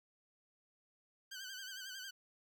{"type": "tone with vibrato", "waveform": "15% pulse", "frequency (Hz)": 1543, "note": "G6", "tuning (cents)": -28, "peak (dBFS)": -39, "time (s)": [1.31, 2.11], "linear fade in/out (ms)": 10, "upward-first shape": "sine", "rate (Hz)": 11, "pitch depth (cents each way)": 69, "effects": []}